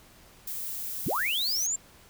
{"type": "noise", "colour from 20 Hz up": "violet", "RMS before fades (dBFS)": -35, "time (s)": [0.47, 1.67], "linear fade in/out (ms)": 5}
{"type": "linear sweep", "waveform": "sine", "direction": "up", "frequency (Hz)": [61.74, 7459], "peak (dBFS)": -26, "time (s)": [1.06, 1.76], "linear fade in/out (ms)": 5}
{"effects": ["pink hiss -55 dBFS RMS until 2.09 s"]}